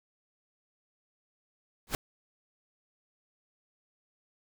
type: noise with exponential growth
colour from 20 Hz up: pink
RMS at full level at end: -26 dBFS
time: 1.87-1.95 s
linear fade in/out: 1 ms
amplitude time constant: 17 ms
effects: none